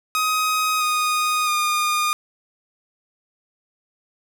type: tone with pitch steps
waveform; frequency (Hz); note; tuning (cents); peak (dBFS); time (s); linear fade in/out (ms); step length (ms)
sawtooth; 1258 / 1237.8 / 1218; D#6 / D#6 / D#6; +19 / -9 / -37; -15; 0.15-2.13; 0; 660
effects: none